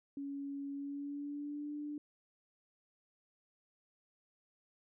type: tone with pitch glide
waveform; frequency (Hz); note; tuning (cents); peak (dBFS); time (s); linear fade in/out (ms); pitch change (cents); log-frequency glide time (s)
sine; 280 to 295.1; C#4 to D4; +18 to +8; -39; 0.17-1.98; 2; +90; 0.73-1.73
effects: none